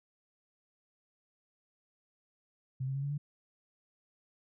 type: tone with pitch steps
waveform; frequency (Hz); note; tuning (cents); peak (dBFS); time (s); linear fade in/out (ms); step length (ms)
sine; 130.81 / 134.41 / 138.11 / 141.91 / 145.82; C3 / C3 / C#3 / C#3 / D3; 0 / +47 / -6 / +41 / -12; -32; 2.8-3.18; 10; 76
effects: none